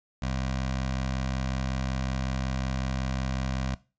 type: tone with notch filter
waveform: 15% pulse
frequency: 65.41 Hz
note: C2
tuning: in tune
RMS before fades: -30 dBFS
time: 0.22-3.75 s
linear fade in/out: 5 ms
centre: 350 Hz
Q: 1.2
effects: noise-tail reverb RT60 0.3 s tail -19 dB re dry + resampled to 16000 Hz